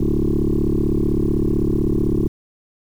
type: tone with frequency modulation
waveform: sine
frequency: 170 Hz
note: F3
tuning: 46 cents flat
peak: -14 dBFS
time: 0-2.28 s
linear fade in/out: 5 ms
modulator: 35.8 Hz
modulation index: 5.8
effects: tanh soft clip ceiling -11 dBFS + 8-bit